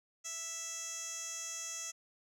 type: tone with band-pass filter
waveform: 15% pulse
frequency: 660 Hz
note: E5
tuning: 2 cents sharp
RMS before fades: -42 dBFS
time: 0.24-1.92 s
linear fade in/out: 20 ms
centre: 6500 Hz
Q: 3.2
effects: none